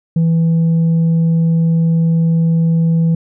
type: tone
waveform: sine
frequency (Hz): 164.81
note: E3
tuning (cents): 0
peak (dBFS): -7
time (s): 0.16-3.15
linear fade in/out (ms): 5
effects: tanh soft clip ceiling -9 dBFS